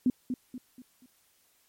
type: tone with echo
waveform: sine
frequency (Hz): 251.6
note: B3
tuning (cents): +32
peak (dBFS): -20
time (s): 0.06-0.1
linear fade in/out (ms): 2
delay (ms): 240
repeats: 4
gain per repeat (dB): -8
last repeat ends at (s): 1.06
effects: white hiss -67 dBFS RMS until 1.68 s + MP3 64 kbps